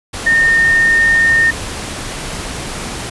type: tone in noise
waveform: sine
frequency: 1829 Hz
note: A#6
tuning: 33 cents flat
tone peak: -8 dBFS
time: 0.26-1.51 s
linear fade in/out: 10 ms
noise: pink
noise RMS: -24 dBFS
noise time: 0.13-3.1 s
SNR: +13 dB
effects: resampled to 24000 Hz